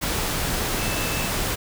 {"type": "tone in noise", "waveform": "sine", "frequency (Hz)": 2637, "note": "E7", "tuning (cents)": 0, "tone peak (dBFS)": -33, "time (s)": [0.78, 1.29], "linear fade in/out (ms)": 20, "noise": "pink", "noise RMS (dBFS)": -25, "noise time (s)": [0.01, 1.56], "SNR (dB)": -11, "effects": []}